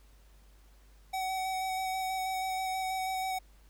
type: tone with vibrato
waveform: square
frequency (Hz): 755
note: F#5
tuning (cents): +35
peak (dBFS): -32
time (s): 1.13-3.39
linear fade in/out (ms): 10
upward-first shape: square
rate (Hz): 6.2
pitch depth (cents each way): 11
effects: added 50 Hz sine -56 dBFS peak until 3.69 s + pink hiss -66 dBFS RMS until 3.69 s

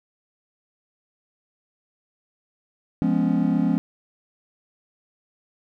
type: chord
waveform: triangle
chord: C# dominant seventh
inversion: first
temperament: just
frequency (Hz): 173.24 / 207.9 / 249.5 / 277.2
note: E#3 / G#3 / B3 / C#4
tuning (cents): -14 / +2 / +18 / 0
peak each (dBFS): -22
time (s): 3.02-3.78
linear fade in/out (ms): 0
effects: none

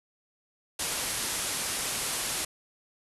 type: low-pass noise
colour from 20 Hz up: white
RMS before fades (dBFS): -32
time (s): 0.79-2.45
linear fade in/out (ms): 5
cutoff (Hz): 12000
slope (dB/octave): 96
effects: none

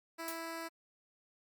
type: tone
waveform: 10% pulse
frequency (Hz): 329.6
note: E4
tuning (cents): 0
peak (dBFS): -32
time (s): 0.18-0.69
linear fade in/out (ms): 20
type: noise with exponential decay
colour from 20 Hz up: blue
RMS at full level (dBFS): -37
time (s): 0.28-0.42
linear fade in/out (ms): 1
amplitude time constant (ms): 30
effects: Opus 48 kbps

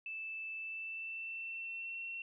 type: tone with pitch glide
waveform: sine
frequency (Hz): 2637 to 2716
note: E7 to F7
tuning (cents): 0 to -49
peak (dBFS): -40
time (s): 0.06-2.22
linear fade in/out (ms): 2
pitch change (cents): +51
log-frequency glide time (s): 0.56-2.03
effects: none

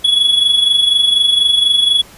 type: tone with amplitude modulation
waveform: triangle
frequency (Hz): 3378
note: G#7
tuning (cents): +29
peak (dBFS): -5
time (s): 0.04-2.02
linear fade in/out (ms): 10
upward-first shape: sine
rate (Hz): 24.1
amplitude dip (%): 60
effects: pink hiss -40 dBFS RMS until 2.17 s + resampled to 32000 Hz

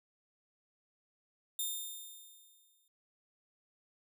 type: tone with exponential decay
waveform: 5% pulse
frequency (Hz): 3630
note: A#7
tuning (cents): -47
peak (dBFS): -25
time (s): 1.59-2.88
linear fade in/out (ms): 2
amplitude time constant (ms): 280
effects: none

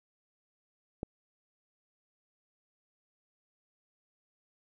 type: click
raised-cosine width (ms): 2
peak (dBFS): -21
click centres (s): 1.031
effects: none

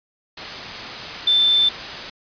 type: tone in noise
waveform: sine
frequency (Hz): 3545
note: A7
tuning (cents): +12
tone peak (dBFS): -13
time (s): 1.27-1.69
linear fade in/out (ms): 5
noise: white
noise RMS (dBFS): -30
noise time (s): 0.37-2.1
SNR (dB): +14
effects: resampled to 11025 Hz

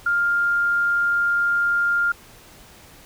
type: tone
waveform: sine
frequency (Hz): 1402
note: F6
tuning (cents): +6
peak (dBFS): -17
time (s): 0.06-2.12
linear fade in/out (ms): 5
effects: pink hiss -47 dBFS RMS until 3.05 s

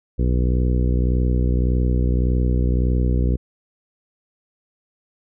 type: harmonic tone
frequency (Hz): 61.74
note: B1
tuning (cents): 0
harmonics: 1 / 2 / 3 / 4 / 5 / 6 / 7 / 8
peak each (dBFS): -17 / -23 / -27 / -29 / -31 / -33 / -34 / -35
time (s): 0.18-3.37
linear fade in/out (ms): 20
effects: none

